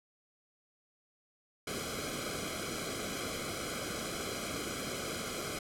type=noise with comb filter; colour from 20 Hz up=pink; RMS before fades=-38 dBFS; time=1.67-5.59 s; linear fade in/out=5 ms; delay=1.1 ms; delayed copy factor=-0.9; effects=low-pass 11000 Hz 12 dB/octave